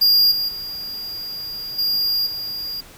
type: tone with level steps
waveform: square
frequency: 4818 Hz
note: D8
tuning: 43 cents sharp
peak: -12 / -20 / -28 / -18 / -26 dBFS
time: 0.01-2.81 s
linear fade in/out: 10 ms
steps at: 0.31 / 0.48 / 1.78 / 2.26 s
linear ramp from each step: 10 ms
effects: pink hiss -44 dBFS RMS until 2.97 s